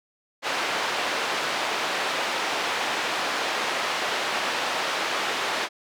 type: band-pass noise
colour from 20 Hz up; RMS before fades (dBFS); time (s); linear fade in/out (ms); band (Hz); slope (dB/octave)
pink; -27; 0.42-5.69; 50; 570 to 4000; 12
effects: none